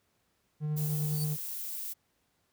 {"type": "tone with tremolo", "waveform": "triangle", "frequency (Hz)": 151.5, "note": "D#3", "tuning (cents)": -46, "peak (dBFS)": -26, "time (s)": [0.6, 1.37], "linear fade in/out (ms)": 50, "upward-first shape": "sine", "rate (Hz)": 9.8, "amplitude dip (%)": 25}
{"type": "noise", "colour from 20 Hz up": "violet", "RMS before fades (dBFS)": -38, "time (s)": [0.76, 1.94], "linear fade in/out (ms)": 20}
{"type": "tone with exponential growth", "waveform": "15% pulse", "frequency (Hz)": 4555, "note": "C#8", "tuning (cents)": 46, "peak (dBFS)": -29, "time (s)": [1, 1.24], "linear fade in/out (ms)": 5, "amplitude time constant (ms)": 51}
{"effects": ["pink hiss -74 dBFS RMS until 2.52 s", "high-pass 60 Hz 12 dB/octave"]}